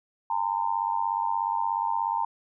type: tone with amplitude modulation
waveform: sine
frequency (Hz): 917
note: A#5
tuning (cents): -29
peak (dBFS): -20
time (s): 0.3-2.25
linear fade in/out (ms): 5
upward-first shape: sine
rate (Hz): 96.8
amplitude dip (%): 95
effects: none